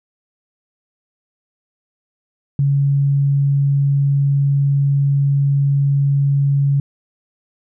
sine tone, 140.1 Hz, C#3, 19 cents sharp, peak -12 dBFS, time 2.59-6.8 s, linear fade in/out 2 ms, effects none

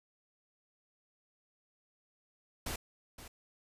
pink noise with echo, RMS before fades -38 dBFS, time 2.66-2.76 s, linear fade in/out 5 ms, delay 520 ms, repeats 1, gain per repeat -12 dB, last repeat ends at 3.28 s, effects resampled to 32000 Hz

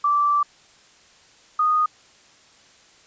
sine tone pair in turn, 1167 / 1236.4 Hz, D6 / D#6, -11 / -11 cents, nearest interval minor second, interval 100 cents, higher second, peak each -16 dBFS, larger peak neither, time 0.04-0.43 / 1.59-1.86 s, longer first, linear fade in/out 5 ms, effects white hiss -53 dBFS RMS until 3.06 s + resampled to 16000 Hz

